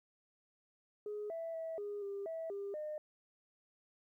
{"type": "tone with pitch steps", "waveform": "sine", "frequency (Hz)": [418.2, 660, 651, 410.6, 398.8, 652, 400.1, 608], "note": ["G#4", "E5", "E5", "G#4", "G4", "E5", "G4", "D#5"], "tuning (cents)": [12, 2, -22, -20, 30, -19, 35, -40], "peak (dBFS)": -38, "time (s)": [1.06, 2.98], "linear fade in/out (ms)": 2, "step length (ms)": 240, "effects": ["tanh soft clip ceiling -35 dBFS", "13-bit"]}